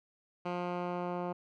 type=tone with low-pass filter sweep; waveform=10% pulse; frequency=177.1 Hz; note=F3; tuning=24 cents sharp; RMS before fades=-36 dBFS; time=0.45-1.33 s; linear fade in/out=10 ms; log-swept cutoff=2400 to 1100 Hz; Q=0.77; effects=none